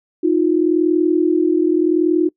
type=tone pair together; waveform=sine; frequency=314.2 / 355 Hz; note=D#4 / F4; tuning=+17 / +28 cents; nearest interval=major second; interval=211 cents; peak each=-15 dBFS; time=0.23-2.29 s; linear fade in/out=10 ms; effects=noise-tail reverb RT60 0.1 s tail -24 dB re dry